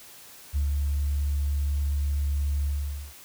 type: tone with ADSR envelope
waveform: sine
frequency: 71.6 Hz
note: D2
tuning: 43 cents flat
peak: -20 dBFS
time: 0.53-3.14 s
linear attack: 34 ms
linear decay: 120 ms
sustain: -2 dB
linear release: 500 ms
effects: tanh soft clip ceiling -19 dBFS + white hiss -48 dBFS RMS until 3.24 s